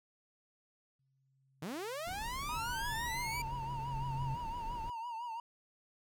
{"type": "tone with exponential growth", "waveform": "sine", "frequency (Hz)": 134.2, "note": "C3", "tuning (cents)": 44, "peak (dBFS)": -35, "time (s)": [0.99, 4.35], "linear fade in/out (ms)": 5, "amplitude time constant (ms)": 730}
{"type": "linear sweep", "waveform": "sawtooth", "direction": "up", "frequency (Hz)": [138.9, 2349], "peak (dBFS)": -35, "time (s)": [1.62, 3.42], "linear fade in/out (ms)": 5}
{"type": "noise", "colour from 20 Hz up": "brown", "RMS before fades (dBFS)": -45, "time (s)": [2.07, 4.9], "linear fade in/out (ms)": 0}
{"type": "tone with vibrato", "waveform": "triangle", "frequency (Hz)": 932.3, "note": "A#5", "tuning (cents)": 0, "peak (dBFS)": -37, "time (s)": [2.49, 5.4], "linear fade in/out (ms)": 2, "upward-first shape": "triangle", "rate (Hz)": 5.9, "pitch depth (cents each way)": 100}
{"effects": []}